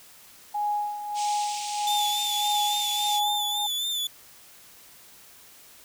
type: tone with tremolo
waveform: sine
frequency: 830.6 Hz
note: G#5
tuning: in tune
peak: -23 dBFS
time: 0.54-3.67 s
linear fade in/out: 10 ms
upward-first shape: sine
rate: 1.6 Hz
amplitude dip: 65%
type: band-pass noise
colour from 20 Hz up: white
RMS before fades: -36 dBFS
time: 1.14-3.21 s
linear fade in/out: 50 ms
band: 2300 to 8600 Hz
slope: 48 dB/octave
type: tone with vibrato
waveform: 40% pulse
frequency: 3520 Hz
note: A7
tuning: in tune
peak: -25 dBFS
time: 1.87-4.07 s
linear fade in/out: 2 ms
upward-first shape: sine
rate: 3.6 Hz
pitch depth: 41 cents each way
effects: white hiss -51 dBFS RMS until 5.84 s